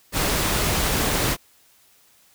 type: noise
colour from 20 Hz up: pink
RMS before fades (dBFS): -22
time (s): 0.12-1.37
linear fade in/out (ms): 50
effects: white hiss -57 dBFS RMS until 2.34 s